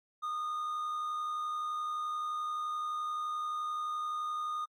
triangle tone with amplitude modulation, 1227 Hz, D#6, 25 cents flat, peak -30 dBFS, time 0.22-4.66 s, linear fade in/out 20 ms, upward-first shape sine, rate 71.6 Hz, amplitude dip 30%, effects AAC 64 kbps

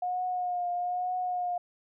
sine tone with vibrato, 719 Hz, F#5, 50 cents flat, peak -28 dBFS, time 0.02-1.58 s, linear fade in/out 5 ms, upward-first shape triangle, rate 1.1 Hz, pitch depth 34 cents each way, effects none

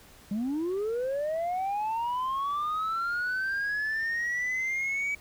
sine linear sweep, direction up, 194.3 to 2289 Hz, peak -25 dBFS, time 0.31-5.15 s, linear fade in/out 5 ms, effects tanh soft clip ceiling -26 dBFS + pink hiss -54 dBFS RMS until 5.2 s

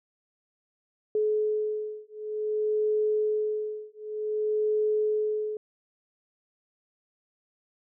sine beating tone pair, 426.7 / 427.24 Hz, G#4 / G#4, +47 / +49 cents, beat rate 0.54 Hz, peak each -28 / -28 dBFS, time 1.15-5.57 s, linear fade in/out 2 ms, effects none

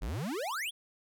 square exponential sweep, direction up, 41.2 to 3520 Hz, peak -34 dBFS, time 0.01-0.71 s, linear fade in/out 20 ms, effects none

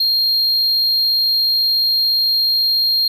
triangle tone, 4219 Hz, C8, 14 cents sharp, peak -12 dBFS, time 0-3.08 s, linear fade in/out 5 ms, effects none

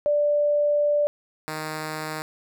sine / 5% pulse tone pair in turn, 587.3 / 155.56 Hz, D5 / D#3, 0 / 0 cents, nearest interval octave + major seventh, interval 2300 cents, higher first, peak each -18 dBFS, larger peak neither, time 0.06-1.07 / 1.48-2.22 s, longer first, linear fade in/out 0 ms, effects none

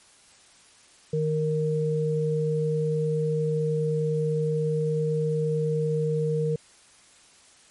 sine tone pair together, 155.04 / 464.6 Hz, D#3 / A#4, -6 / -6 cents, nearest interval octave + perfect fifth, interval 1900 cents, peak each -25 dBFS, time 1.13-6.56 s, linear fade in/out 5 ms, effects white hiss -55 dBFS RMS until 7.7 s + MP3 48 kbps

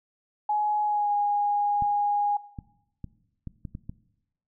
sine tone with pitch glide, 840 to 821.8 Hz, G#5 to G#5, +19 to -18 cents, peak -22 dBFS, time 0.49-2.37 s, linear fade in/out 5 ms, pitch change -37 cents, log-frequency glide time 0.84-1.13 s
clicks, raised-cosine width 5 ms, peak -23 dBFS, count 7, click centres 1.823 / 2.588 / 3.043 / 3.473 / 3.652 / 3.751 / 3.895 s
effects noise-tail reverb RT60 0.9 s tail -19 dB re dry

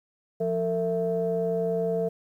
sine tone cluster, 175 / 453.2 / 663 Hz, F3 / A#4 / E5, +4 / -49 / +10 cents, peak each -30 / -25 / -30 dBFS, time 0.4-2.09 s, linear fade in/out 10 ms, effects tanh soft clip ceiling -15 dBFS + 10-bit

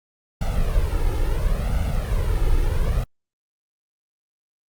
brown noise with flanger, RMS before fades -20 dBFS, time 0.41-3.04 s, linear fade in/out 5 ms, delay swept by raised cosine 1.4 to 2.34 ms, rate 0.72 Hz, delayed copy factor +0.9, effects Opus 48 kbps

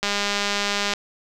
click train, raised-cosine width 0.2 ms, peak -6 dBFS, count 185, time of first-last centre 0.03-0.936 s, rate 203 Hz, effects none

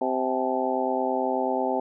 harmonic tone with a mistuned harmonic, 130 Hz, C3, 11 cents flat, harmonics 2 / 3 / 4 / 5 / 6 / 7, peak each -30 / -30 / -30 / -30 / -30 / -30 dBFS, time 0.01-1.8 s, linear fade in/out 5 ms, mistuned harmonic 7, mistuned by -81 cents, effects none

